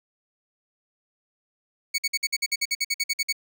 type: tone bursts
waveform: 20% pulse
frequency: 2230 Hz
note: C#7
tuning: 10 cents sharp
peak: -17 dBFS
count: 15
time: 1.94-3.327 s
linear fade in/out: 10 ms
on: 43 ms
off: 53 ms
effects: none